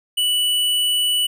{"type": "tone", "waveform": "square", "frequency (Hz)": 2960, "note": "F#7", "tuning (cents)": 0, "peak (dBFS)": -17, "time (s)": [0.17, 1.27], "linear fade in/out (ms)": 10, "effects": []}